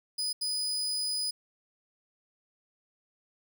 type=tone bursts at uneven times; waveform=35% pulse; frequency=4975 Hz; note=D#8; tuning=1 cent flat; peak=-28 dBFS; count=2; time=0.18-0.33 / 0.41-1.31 s; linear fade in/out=10 ms; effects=none